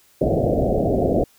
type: low-pass noise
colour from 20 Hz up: white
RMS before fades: -19 dBFS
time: 0.21-1.24 s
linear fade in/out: 5 ms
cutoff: 700 Hz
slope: 96 dB/octave
effects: white hiss -56 dBFS RMS until 1.38 s